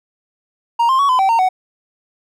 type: tone with pitch steps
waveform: triangle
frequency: 935 / 1053 / 1121 / 1016 / 772 / 917 / 746 Hz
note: A#5 / C6 / C#6 / B5 / G5 / A#5 / F#5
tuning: +5 / +11 / +19 / +49 / -27 / -29 / +14 cents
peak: -9 dBFS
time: 0.79-1.49 s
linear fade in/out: 10 ms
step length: 100 ms
effects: none